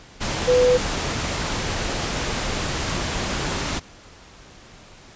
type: tone in noise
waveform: sine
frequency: 498.4 Hz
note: B4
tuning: 16 cents sharp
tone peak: -13 dBFS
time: 0.47-0.78 s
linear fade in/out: 20 ms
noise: pink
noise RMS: -25 dBFS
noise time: 0.2-3.8 s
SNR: +9 dB
effects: pink hiss -46 dBFS RMS until 5.15 s + resampled to 16000 Hz